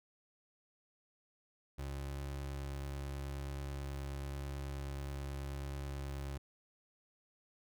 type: tone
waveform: 30% pulse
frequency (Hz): 69.3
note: C#2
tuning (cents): 0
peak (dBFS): -37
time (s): 1.78-6.38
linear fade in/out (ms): 10
effects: none